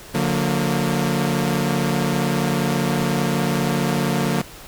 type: tone cluster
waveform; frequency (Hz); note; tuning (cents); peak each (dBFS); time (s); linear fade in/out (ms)
sawtooth; 144.5 / 179.6 / 230; D3 / F3 / A#3; -28 / +49 / -23; -19; 0.14-4.42; 10
effects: pink hiss -40 dBFS RMS until 4.67 s

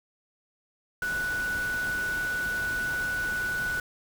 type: tone in noise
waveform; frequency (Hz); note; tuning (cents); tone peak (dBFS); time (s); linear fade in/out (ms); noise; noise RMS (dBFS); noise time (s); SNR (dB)
sine; 1480; F#6; 0; -27; 1.02-3.8; 2; pink; -39; 1.02-3.8; +9
effects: none

